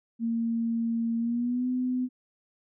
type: tone with pitch glide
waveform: sine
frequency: 230.1 to 252.4 Hz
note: A#3 to B3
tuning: -22 to +38 cents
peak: -25 dBFS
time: 0.19-2.09 s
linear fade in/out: 50 ms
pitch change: +160 cents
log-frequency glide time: 1.18-1.68 s
effects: none